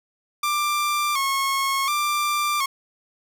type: tone with vibrato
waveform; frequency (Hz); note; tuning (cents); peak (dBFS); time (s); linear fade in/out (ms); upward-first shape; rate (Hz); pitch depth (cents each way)
sawtooth; 1136; C#6; +42; -17; 0.43-2.66; 5; square; 0.69; 71
effects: none